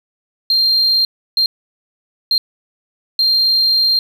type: tone bursts at uneven times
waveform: sine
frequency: 4186 Hz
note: C8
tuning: in tune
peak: -9 dBFS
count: 4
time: 0.5-1.05 / 1.37-1.46 / 2.31-2.38 / 3.19-3.99 s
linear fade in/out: 2 ms
effects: tanh soft clip ceiling -8 dBFS + 7-bit